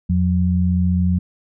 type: tone pair together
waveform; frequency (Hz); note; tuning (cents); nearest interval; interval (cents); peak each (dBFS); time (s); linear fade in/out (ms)
sine; 85.28 / 180.7; F2 / F#3; -41 / -41; octave + minor second; 1300; -17; 0.09-1.19; 10
effects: none